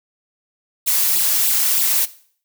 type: noise with flanger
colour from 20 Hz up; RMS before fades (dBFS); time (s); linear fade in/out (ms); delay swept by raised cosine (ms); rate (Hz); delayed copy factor
blue; -17; 0.86-2.06; 20; 0.24 to 3.54; 3.2; +0.8
effects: noise-tail reverb RT60 0.5 s tail -17 dB re dry